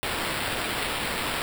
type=noise with sample-and-hold; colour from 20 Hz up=white; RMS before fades=-29 dBFS; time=0.03-1.42 s; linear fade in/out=0 ms; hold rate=6300 Hz; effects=none